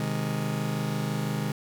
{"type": "chord", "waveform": "40% pulse", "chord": "Ab major", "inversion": "first", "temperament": "just", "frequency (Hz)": [129.78, 155.74, 207.7], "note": ["C3", "Eb3", "Ab3"], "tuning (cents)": [-14, 2, 0], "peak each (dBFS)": [-31, -30, -31], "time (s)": [0, 1.52], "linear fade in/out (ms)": 2, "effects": []}